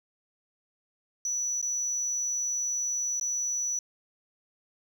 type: tone with dropouts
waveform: sine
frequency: 5920 Hz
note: F#8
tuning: in tune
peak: -25 dBFS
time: 1.25-3.79 s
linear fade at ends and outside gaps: 2 ms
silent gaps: 1.615-1.626 / 3.198-3.211 s
effects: tanh soft clip ceiling -26 dBFS